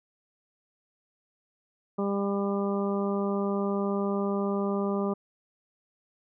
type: harmonic tone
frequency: 199.6 Hz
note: G3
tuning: 32 cents sharp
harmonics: 1 / 2 / 3 / 4 / 5 / 6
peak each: -28 / -30 / -35 / -40 / -40 / -38 dBFS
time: 1.98-5.14 s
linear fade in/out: 10 ms
effects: none